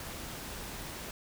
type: noise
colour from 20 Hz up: pink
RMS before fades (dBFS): -42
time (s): 0-1.11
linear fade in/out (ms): 2
effects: none